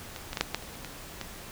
clicks, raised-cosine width 0.2 ms, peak -21 / -17 / -13 / -6 / -10 / -28 / -29 / -20 / -17 dBFS, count 9, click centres 0.162 / 0.331 / 0.372 / 0.41 / 0.546 / 0.625 / 0.754 / 0.847 / 1.213 s, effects pink hiss -44 dBFS RMS until 1.51 s

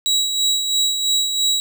30% pulse tone with tremolo, 3880 Hz, B7, 31 cents flat, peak -12 dBFS, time 0.06-1.6 s, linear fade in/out 0 ms, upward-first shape sine, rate 3 Hz, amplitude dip 50%, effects none

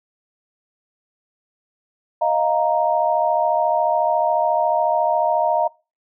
sine chord, Eb suspended second, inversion none, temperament equal with one note detuned, 624.4 / 698.5 / 932.3 Hz, Eb5 / F5 / Bb5, +6 / 0 / 0 cents, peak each -20 dBFS, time 2.21-5.68 s, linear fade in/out 10 ms, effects noise-tail reverb RT60 0.3 s tail -24 dB re dry

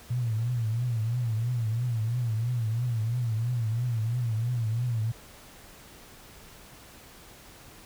sine tone with vibrato, 116.54 Hz, A#2, in tune, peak -25 dBFS, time 0.1-5.12 s, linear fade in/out 10 ms, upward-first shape triangle, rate 3 Hz, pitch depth 140 cents each way, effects pink hiss -50 dBFS RMS until 7.85 s

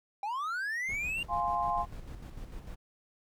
triangle linear sweep, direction up, 780 to 2820 Hz, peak -30 dBFS, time 0.23-1.23 s, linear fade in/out 2 ms
brown noise with tremolo, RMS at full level -42 dBFS, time 0.88-2.76 s, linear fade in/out 20 ms, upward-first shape square, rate 6.7 Hz, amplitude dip 45%
sine chord, F minor, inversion none, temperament equal, 698.5 / 830.6 / 1046.5 Hz, F5 / Ab5 / C6, 0 / 0 / 0 cents, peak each -33 / -33 / -31 dBFS, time 1.28-1.86 s, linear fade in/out 50 ms
effects none

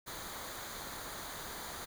pink noise with comb filter, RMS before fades -44 dBFS, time 0.06-1.86 s, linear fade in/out 20 ms, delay 0.37 ms, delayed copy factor -0.6, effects none

